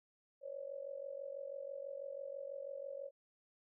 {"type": "tone with amplitude modulation", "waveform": "sine", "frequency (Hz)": 554.4, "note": "C#5", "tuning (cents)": 0, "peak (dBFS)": -39, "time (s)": [0.41, 3.11], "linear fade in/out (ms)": 50, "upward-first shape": "sine", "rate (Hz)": 46.1, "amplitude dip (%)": 85, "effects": []}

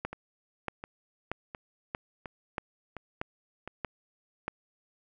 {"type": "two click trains", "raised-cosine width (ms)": 0.5, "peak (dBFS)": [-24, -17], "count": [6, 8], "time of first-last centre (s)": [[0.13, 3.676], [0.05, 4.48]], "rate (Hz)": [1.41, 1.58], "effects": []}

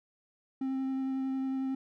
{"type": "tone with vibrato", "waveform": "triangle", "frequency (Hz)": 265.3, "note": "C4", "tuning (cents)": 24, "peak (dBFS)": -28, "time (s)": [0.61, 1.75], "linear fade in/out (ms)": 5, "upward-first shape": "triangle", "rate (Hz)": 11, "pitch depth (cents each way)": 12, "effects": []}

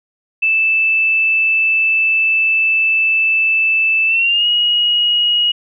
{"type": "tone with pitch glide", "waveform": "sine", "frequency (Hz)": [2637, 2892], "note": ["E7", "F#7"], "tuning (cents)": [0, -40], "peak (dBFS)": -11, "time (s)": [0.42, 5.52], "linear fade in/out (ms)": 10, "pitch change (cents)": 160, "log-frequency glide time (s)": [4.07, 4.47], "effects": []}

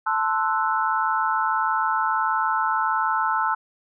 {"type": "chord", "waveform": "sine", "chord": "F# half-diminished seventh", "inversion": "first", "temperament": "equal", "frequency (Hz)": [880, 1046.5, 1318.5, 1480], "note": ["A5", "C6", "E6", "F#6"], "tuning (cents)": [0, 0, 0, 0], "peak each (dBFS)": [-24, -27, -24, -28], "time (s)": [0.06, 3.55], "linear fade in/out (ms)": 10, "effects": []}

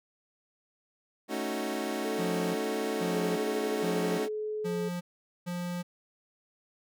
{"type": "chord", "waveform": "25% pulse", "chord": "D# half-diminished seventh", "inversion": "second", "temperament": "equal", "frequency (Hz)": [220, 277.2, 311.1, 370], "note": ["A3", "C#4", "D#4", "F#4"], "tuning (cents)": [0, 0, 0, 0], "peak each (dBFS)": -33, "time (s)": [1.28, 4.29], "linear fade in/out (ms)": 50}
{"type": "tone with pitch glide", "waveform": "sine", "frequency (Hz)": [440, 427.5], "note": ["A4", "A4"], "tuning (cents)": [0, -50], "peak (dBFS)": -31, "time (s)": [2.04, 4.89], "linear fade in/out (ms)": 10, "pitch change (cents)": -50, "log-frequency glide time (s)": [3.1, 3.15]}
{"type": "tone bursts", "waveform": "square", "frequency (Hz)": 176.3, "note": "F3", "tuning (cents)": 17, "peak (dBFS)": -33, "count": 5, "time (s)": [2.18, 5.83], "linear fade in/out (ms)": 20, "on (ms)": 370, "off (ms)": 450}
{"effects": []}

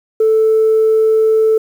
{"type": "tone", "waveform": "sine", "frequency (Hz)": 439.9, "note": "A4", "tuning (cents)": 0, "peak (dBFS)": -7, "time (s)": [0.2, 1.58], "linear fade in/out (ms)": 5, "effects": ["tanh soft clip ceiling -5 dBFS", "7-bit"]}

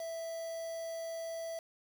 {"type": "tone with quantisation", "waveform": "triangle", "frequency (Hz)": 659.3, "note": "E5", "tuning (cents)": 0, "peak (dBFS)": -36, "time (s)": [0, 1.59], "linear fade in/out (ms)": 2, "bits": 8, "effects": []}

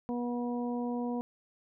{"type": "harmonic tone", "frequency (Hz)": 242, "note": "B3", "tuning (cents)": -35, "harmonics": [1, 2, 3, 4], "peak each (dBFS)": [-32, -38, -42, -44], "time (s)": [0.09, 1.21], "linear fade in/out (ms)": 0, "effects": []}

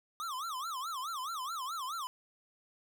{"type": "tone with vibrato", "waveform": "square", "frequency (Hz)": 1176, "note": "D6", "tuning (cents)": 2, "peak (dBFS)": -37, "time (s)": [0.2, 2.07], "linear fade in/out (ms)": 0, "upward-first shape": "sine", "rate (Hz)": 4.7, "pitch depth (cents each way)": 270, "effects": []}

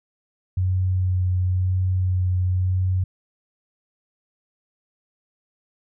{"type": "tone with vibrato", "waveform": "sine", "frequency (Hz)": 92, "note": "F#2", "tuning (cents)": -9, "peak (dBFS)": -18, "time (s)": [0.57, 3.04], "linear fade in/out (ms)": 5, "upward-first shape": "sine", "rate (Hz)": 0.98, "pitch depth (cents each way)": 14, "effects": []}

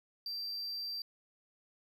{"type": "tone", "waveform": "triangle", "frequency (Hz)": 4699, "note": "D8", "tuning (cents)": 0, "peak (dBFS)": -36, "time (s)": [0.26, 1.02], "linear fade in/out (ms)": 2, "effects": []}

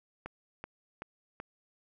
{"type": "click train", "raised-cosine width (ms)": 0.5, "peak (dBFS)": -25, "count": 4, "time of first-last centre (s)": [0.26, 1.401], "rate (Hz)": 2.63, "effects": []}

